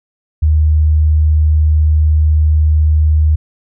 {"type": "tone", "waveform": "sine", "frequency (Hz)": 77, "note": "D#2", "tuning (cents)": -17, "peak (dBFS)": -7, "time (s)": [0.42, 3.36], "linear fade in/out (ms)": 10, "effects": []}